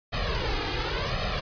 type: noise with flanger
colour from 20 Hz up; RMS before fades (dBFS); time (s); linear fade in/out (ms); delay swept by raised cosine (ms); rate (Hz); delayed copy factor
pink; -28; 0.12-1.41; 20; 1.6 to 2.48; 0.91; +0.8
effects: resampled to 11025 Hz